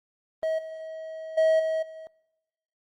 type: tone with level steps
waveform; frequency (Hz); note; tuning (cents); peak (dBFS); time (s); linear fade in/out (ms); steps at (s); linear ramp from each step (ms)
triangle; 639; D#5; +46; -22 / -33 / -16 / -22 / -37; 0.43-2.07; 0; 0.58 / 1.37 / 1.59 / 1.82; 10
effects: noise-tail reverb RT60 1.0 s tail -23 dB re dry + Opus 24 kbps